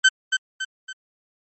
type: tone with echo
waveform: 30% pulse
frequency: 1539 Hz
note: G6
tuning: 32 cents flat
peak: -8 dBFS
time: 0.04-0.09 s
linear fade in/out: 10 ms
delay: 280 ms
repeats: 3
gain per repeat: -7 dB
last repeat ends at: 0.93 s
effects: MP3 32 kbps